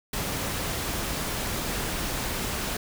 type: noise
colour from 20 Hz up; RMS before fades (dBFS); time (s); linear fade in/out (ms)
pink; -30; 0.13-2.77; 5
effects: none